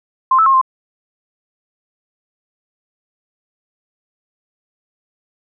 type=tone with pitch steps; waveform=sine; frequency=1050 / 1311 / 1075 / 1049 Hz; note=C6 / E6 / C6 / C6; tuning=+6 / -10 / +47 / +4 cents; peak=-8 dBFS; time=0.31-0.614 s; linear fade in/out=5 ms; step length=76 ms; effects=none